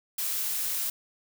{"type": "noise", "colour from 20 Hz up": "blue", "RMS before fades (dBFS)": -30, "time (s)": [0.18, 0.9], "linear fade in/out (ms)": 5, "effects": []}